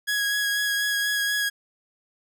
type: tone with vibrato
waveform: sawtooth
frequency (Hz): 1661.2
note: G#6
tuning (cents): 0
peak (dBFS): -19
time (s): 0.07-1.5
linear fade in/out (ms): 20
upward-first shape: sine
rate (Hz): 4.1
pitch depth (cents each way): 15
effects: none